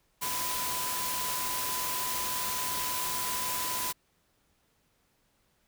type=tone in noise; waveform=sine; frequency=1002 Hz; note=B5; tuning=25 cents sharp; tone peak=-36 dBFS; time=0.21-3.93 s; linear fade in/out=20 ms; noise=white; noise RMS=-33 dBFS; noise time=0.21-3.93 s; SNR=-6 dB; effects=pink hiss -71 dBFS RMS until 5.67 s